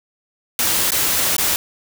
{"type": "noise with dropouts", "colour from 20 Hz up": "white", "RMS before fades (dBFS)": -18, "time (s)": [0.59, 1.56], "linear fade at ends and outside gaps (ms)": 1, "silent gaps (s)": [[0.906, 0.919], [1.366, 1.382]], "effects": []}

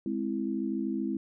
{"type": "chord", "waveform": "sine", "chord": "Ab augmented", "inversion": "none", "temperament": "equal with one note detuned", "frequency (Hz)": [208.4, 261.6, 329.6], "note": ["Ab3", "C4", "E4"], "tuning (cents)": [6, 0, 0], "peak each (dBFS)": -33, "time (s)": [0.06, 1.17], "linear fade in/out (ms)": 2, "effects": []}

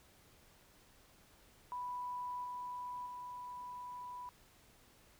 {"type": "tone with level steps", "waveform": "sine", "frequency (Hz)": 987.8, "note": "B5", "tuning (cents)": 0, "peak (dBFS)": [-39, -41, -44], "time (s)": [1.72, 4.29], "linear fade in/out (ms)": 0, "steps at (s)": [2.44, 3.06], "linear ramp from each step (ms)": 5, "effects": ["pink hiss -65 dBFS RMS until 5.19 s"]}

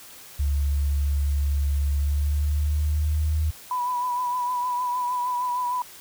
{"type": "tone with pitch glide", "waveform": "sine", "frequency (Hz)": [71.1, 77.54], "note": ["C#2", "D#2"], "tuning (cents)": [45, -5], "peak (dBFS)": -20, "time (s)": [0.39, 3.51], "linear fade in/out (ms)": 10, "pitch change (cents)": 150, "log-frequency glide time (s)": [1.91, 3.38]}
{"type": "tone with vibrato", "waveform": "sine", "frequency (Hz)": 987.8, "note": "B5", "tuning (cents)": 0, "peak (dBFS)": -23, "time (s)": [3.71, 5.82], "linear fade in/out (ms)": 2, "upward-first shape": "triangle", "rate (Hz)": 6.5, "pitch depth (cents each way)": 39}
{"effects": ["white hiss -45 dBFS RMS until 6 s"]}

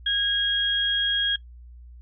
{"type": "tone pair together", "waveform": "sine", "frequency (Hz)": [1640, 3276], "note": ["G#6", "G#7"], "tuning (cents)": [-22, -24], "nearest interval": "octave", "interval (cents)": 1198, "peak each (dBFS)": [-27, -22], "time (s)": [0.06, 1.36], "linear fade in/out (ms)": 5, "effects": ["noise-tail reverb RT60 0.1 s tail -19 dB re dry", "added 60 Hz sine -42 dBFS peak until 2.01 s"]}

